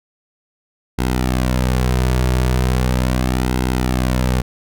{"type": "tone with flanger", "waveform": "sawtooth", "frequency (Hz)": 63, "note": "B1", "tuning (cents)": 35, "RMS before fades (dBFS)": -17, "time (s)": [0.98, 4.42], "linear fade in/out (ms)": 10, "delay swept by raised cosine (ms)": [1.7, 3.9], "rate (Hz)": 0.38, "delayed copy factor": -0.55, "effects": []}